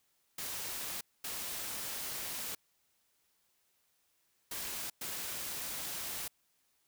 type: noise bursts at uneven times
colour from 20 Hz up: white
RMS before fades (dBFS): -40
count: 4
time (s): 0.38-1.01 / 1.24-2.55 / 4.51-4.9 / 5.01-6.28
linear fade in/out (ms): 5
effects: white hiss -75 dBFS RMS until 6.87 s